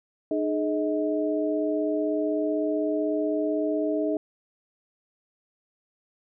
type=tone cluster; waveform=sine; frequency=304.9 / 420.8 / 633 Hz; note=D#4 / G#4 / D#5; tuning=-35 / +23 / +30 cents; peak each=-26 / -29 / -28 dBFS; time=0.31-4.17 s; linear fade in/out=2 ms; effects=none